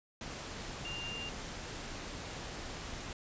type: tone in noise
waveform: sine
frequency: 2794 Hz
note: F7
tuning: in tune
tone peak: -40 dBFS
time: 0.85-1.29 s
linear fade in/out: 2 ms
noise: pink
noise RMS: -43 dBFS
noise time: 0.21-3.13 s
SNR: 0 dB
effects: resampled to 16000 Hz